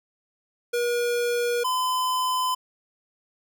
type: tone pair in turn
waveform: square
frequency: 479.8 / 1016.7 Hz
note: A#4 / B5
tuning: +50 / +50 cents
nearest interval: octave + minor second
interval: 1300 cents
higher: second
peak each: -23 dBFS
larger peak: neither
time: 0.73-1.64 / 1.64-2.55 s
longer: neither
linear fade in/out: 10 ms
effects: none